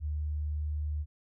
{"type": "tone", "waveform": "sine", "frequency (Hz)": 75.2, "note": "D2", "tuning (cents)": 42, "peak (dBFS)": -30, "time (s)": [0, 1.06], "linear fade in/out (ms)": 50, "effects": []}